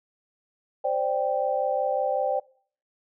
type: chord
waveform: sine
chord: C suspended second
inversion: none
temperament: just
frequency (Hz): 523.3 / 588.7 / 784.9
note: C5 / D5 / G5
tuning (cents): 0 / +4 / +2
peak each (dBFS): -27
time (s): 0.84-2.4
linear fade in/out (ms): 10
effects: noise-tail reverb RT60 0.5 s tail -23 dB re dry